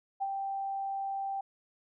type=tone with ADSR envelope; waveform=sine; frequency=784 Hz; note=G5; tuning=in tune; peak=-28 dBFS; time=0.2-1.41 s; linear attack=23 ms; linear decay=40 ms; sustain=-4 dB; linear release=6 ms; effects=none